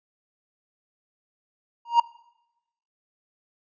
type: tone with exponential growth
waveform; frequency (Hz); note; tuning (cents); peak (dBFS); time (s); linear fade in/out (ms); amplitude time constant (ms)
triangle; 940; A#5; +14; -8; 1.85-2; 5; 32
effects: noise-tail reverb RT60 0.9 s tail -22 dB re dry + resampled to 16000 Hz